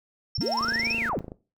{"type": "tone bursts", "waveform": "sine", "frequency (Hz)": 5410, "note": "E8", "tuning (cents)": 44, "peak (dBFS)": -27, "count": 11, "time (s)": [0.35, 0.924], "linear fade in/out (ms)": 2, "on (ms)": 24, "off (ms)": 31}
{"type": "linear two-way sweep", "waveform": "sine", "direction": "up then down", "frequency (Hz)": [81.7, 2778, 81.7], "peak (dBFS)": -25, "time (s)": [0.38, 1.19], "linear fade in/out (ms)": 0, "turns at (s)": 0.97}
{"type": "tone", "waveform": "40% pulse", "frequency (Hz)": 230, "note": "A#3", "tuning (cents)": -23, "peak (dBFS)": -33, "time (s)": [0.41, 1.09], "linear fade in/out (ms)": 0}
{"type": "click train", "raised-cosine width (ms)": 2, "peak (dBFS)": -24, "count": 20, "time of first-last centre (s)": [0.61, 1.319], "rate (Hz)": 26.8}
{"effects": ["noise-tail reverb RT60 0.3 s tail -17 dB re dry"]}